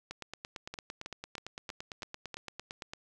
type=two click trains; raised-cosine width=0.2 ms; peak=-23 / -23 dBFS; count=6 / 26; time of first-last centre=0.74-2.343 / 0.11-2.935 s; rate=3.12 / 8.85 Hz; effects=none